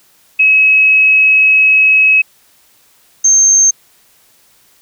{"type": "tone pair in turn", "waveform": "sine", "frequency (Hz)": [2563, 6351], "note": ["E7", "G8"], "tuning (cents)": [-49, 22], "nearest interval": "octave + major third", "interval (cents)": 1571, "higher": "second", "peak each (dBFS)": -5, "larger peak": "neither", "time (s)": [[0.39, 2.22], [3.24, 3.71]], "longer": "first", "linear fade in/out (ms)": 10, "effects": ["white hiss -50 dBFS RMS until 4.81 s"]}